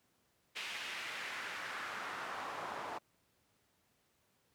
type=noise with band-pass filter sweep; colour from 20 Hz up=pink; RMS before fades=-43 dBFS; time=0.55-2.99 s; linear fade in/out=20 ms; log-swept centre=2700 to 880 Hz; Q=1.6; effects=pink hiss -75 dBFS RMS until 4.54 s + high-pass 80 Hz 12 dB/octave